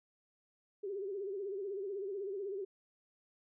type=tone with vibrato; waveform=sine; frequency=394.7 Hz; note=G4; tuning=12 cents sharp; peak=-37 dBFS; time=0.83-2.65 s; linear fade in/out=10 ms; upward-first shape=sine; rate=16 Hz; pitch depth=94 cents each way; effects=none